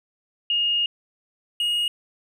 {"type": "tone pair in turn", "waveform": ["sine", "triangle"], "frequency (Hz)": [2850, 2871], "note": ["F7", "F7"], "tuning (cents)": [34, 47], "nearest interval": "unison", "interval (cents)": 13, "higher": "second", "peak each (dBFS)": -19, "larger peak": "neither", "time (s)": [[0.5, 0.86], [1.6, 1.88]], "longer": "first", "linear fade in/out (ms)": 2, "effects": []}